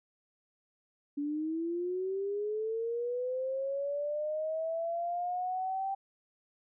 sine linear sweep, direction up, 284.5 to 784 Hz, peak -31 dBFS, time 1.17-5.95 s, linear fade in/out 10 ms, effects none

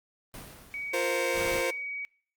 pink noise with exponential decay, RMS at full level -42 dBFS, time 0.34-1.63 s, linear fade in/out 1 ms, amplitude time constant 280 ms
sine tone, 2261 Hz, C#7, 34 cents sharp, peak -33 dBFS, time 0.74-2.05 s, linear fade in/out 0 ms
sawtooth chord, F suspended fourth, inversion none, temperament just, 349.2 / 465.6 / 523.8 Hz, F4 / Bb4 / C5, 0 / -2 / +2 cents, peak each -30 / -29 / -25 dBFS, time 0.93-1.71 s, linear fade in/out 10 ms
pink noise, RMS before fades -38 dBFS, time 1.33-1.63 s, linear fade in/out 50 ms
effects noise-tail reverb RT60 0.5 s tail -24 dB re dry + Opus 32 kbps

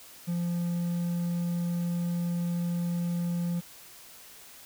triangle tone, 173 Hz, F3, 16 cents flat, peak -25 dBFS, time 0.27-3.61 s, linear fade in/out 20 ms, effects white hiss -50 dBFS RMS until 4.65 s

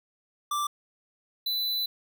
square tone pair in turn, 1174.7 / 3995 Hz, D6 / B7, 0 / +19 cents, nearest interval octave + major sixth, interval 2119 cents, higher second, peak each -27 / -27 dBFS, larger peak neither, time 0.51-0.67 / 1.46-1.86 s, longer second, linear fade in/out 5 ms, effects none

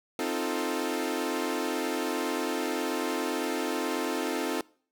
sawtooth chord, F dominant seventh, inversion second, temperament equal, 261.6 / 311.1 / 349.2 / 440 Hz, C4 / Eb4 / F4 / A4, 0 / 0 / 0 / 0 cents, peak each -30 dBFS, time 0.19-4.61 s, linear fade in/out 2 ms, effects noise-tail reverb RT60 0.5 s tail -24 dB re dry

